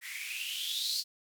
violet noise with band-pass filter sweep, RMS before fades -36 dBFS, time 0.01-1.04 s, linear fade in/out 50 ms, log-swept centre 1900 to 4600 Hz, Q 9.2, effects none

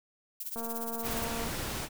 violet noise with tremolo, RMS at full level -36 dBFS, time 0.4-1.25 s, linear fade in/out 5 ms, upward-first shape sine, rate 17 Hz, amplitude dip 80%
click train, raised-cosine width 1 ms, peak -27 dBFS, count 212, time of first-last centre 0.56-1.477 s, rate 230 Hz
pink noise, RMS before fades -36 dBFS, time 1.02-1.89 s, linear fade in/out 50 ms
effects none

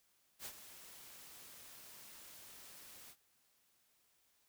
white noise with ADSR envelope, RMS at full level -45 dBFS, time 0.39-3.16 s, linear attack 66 ms, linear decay 61 ms, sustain -11 dB, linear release 62 ms, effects white hiss -75 dBFS RMS until 4.48 s

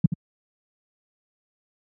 sine tone with echo, 164.81 Hz, E3, in tune, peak -10 dBFS, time 0.04-0.06 s, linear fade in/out 5 ms, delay 79 ms, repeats 1, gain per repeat -10 dB, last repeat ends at 0.139 s, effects high-pass 80 Hz 12 dB/octave

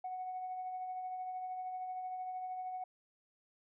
sine tone with tremolo, 740 Hz, F#5, in tune, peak -36 dBFS, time 0.04-2.84 s, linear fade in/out 5 ms, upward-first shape triangle, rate 13 Hz, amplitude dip 40%, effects tanh soft clip ceiling -34 dBFS

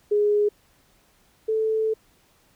sine tone pair in turn, 415.3 / 439.2 Hz, G#4 / A4, 0 / -3 cents, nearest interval minor second, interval 97 cents, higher second, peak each -17 / -20 dBFS, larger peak first, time 0.11-0.49 / 1.48-1.94 s, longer second, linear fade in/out 10 ms, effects pink hiss -61 dBFS RMS until 2.55 s

